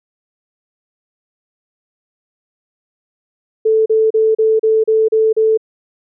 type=tone bursts; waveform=sine; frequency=440 Hz; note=A4; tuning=in tune; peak=-9 dBFS; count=8; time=3.65-5.575 s; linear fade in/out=10 ms; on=210 ms; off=35 ms; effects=none